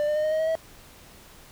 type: tone with pitch steps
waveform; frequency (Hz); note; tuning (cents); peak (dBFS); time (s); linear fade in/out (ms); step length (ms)
triangle; 593 / 601.6 / 610.4 / 619.3 / 628.3 / 637.4 / 646.7; D5 / D5 / D#5 / D#5 / D#5 / D#5 / E5; +17 / +42 / -33 / -8 / +17 / +42 / -33; -20; 0-0.553; 0; 79
effects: pink hiss -50 dBFS RMS until 1.51 s